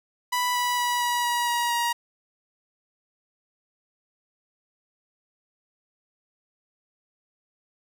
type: tone with pitch steps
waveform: sawtooth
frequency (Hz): 987.8 / 981 / 974.2 / 967.5 / 960.8 / 954.2 / 947.6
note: B5 / B5 / B5 / B5 / B5 / A#5 / A#5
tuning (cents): 0 / -12 / -24 / -36 / -48 / +40 / +28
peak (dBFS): -19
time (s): 0.32-1.93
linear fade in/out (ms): 10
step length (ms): 230
effects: none